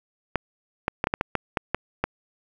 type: clicks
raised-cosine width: 0.5 ms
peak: -7 dBFS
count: 10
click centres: 0.357 / 0.881 / 1.041 / 1.071 / 1.139 / 1.211 / 1.353 / 1.572 / 1.746 / 2.04 s
effects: 8-bit